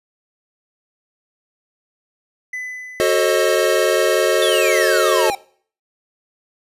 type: tone with exponential decay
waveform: triangle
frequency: 2005 Hz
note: B6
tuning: 26 cents sharp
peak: -22 dBFS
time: 2.53-4.1 s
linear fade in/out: 5 ms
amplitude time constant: 340 ms
type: chord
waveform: square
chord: F# diminished seventh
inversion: none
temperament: equal with one note detuned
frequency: 370 / 440 / 536.7 / 622.3 Hz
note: F#4 / A4 / C5 / Eb5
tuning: 0 / 0 / +44 / 0 cents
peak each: -20 dBFS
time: 3-5.3 s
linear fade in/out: 0 ms
type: exponential sweep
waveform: square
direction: down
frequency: 3600 to 767 Hz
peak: -21 dBFS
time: 4.42-5.35 s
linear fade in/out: 2 ms
effects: noise-tail reverb RT60 0.5 s tail -22 dB re dry + resampled to 32000 Hz